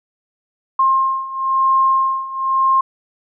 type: beating tone pair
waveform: sine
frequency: 1063 / 1064 Hz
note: C6 / C6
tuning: +27 / +29 cents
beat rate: 1 Hz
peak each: -18 / -15 dBFS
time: 0.79-2.81 s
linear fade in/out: 5 ms
effects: none